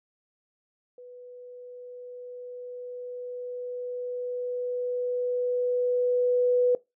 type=tone with level ramp; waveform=sine; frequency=493.9 Hz; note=B4; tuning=in tune; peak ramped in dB=-43 to -18 dBFS; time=0.98-6.75 s; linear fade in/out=2 ms; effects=noise-tail reverb RT60 0.2 s tail -20 dB re dry